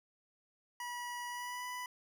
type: tone with pitch glide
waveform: 25% pulse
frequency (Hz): 970 to 991.5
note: B5 to B5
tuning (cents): -31 to +7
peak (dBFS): -36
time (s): 0.8-1.86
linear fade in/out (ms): 2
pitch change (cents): +38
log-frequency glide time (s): 1.28-1.67
effects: none